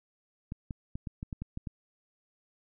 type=clicks; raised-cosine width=5 ms; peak=-24 dBFS; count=9; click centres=0.521 / 0.708 / 0.955 / 1.072 / 1.229 / 1.328 / 1.42 / 1.574 / 1.672 s; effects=none